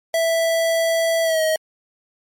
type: tone with pitch glide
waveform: square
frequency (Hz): 659.3 to 631.7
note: E5 to D#5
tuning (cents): 0 to +26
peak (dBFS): -17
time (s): 0.14-1.56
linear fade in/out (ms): 2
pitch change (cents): -74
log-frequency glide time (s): 1.23-1.42
effects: MP3 64 kbps